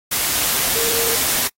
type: tone in noise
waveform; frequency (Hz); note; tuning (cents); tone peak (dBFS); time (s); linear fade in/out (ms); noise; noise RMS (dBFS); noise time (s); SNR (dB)
sine; 461.5; A#4; -17; -25; 0.75-1.16; 10; white; -19; 0.11-1.48; -9
effects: noise-tail reverb RT60 0.1 s tail -25 dB re dry + AAC 48 kbps